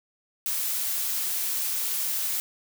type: noise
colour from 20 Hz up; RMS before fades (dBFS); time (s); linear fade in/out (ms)
blue; -28; 0.46-2.4; 0
effects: none